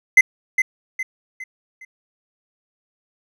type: tone with echo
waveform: triangle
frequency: 2053 Hz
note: C7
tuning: 33 cents flat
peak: -4 dBFS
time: 0.17-0.21 s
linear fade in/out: 5 ms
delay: 410 ms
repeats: 4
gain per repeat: -8 dB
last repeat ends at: 1.85 s
effects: none